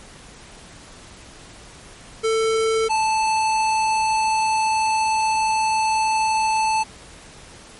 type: tone pair in turn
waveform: square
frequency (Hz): 445.1 / 876.9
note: A4 / A5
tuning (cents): +20 / -6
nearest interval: octave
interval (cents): 1174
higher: second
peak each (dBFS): -18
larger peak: neither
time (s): 2.23-2.89 / 2.89-6.84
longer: second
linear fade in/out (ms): 20
effects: pink hiss -43 dBFS RMS until 7.79 s + MP3 48 kbps